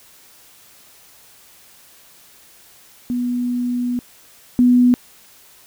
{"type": "tone pair in turn", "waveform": "sine", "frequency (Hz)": [244.9, 246.7], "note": ["B3", "B3"], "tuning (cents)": [-14, -2], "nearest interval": "unison", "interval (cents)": 12, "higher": "second", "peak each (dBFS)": [-18, -9], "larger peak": "second", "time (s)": [[3.1, 3.99], [4.59, 4.94]], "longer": "first", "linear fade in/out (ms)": 0, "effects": ["white hiss -48 dBFS RMS until 5.66 s"]}